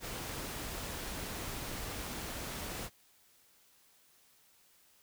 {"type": "noise", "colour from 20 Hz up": "pink", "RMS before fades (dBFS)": -41, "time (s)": [0, 2.9], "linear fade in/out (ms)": 50, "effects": ["white hiss -66 dBFS RMS until 5.02 s"]}